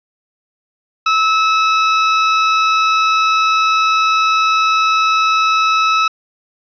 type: tone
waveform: sawtooth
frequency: 1300 Hz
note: E6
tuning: 24 cents flat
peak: -7 dBFS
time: 1.06-6.08 s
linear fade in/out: 5 ms
effects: resampled to 11025 Hz + 7-bit